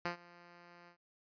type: tone with ADSR envelope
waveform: 5% pulse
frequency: 174 Hz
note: F3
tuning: 6 cents flat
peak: -22 dBFS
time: 0.05-0.97 s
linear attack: 4 ms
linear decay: 110 ms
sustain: -23 dB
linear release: 92 ms
effects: resampled to 11025 Hz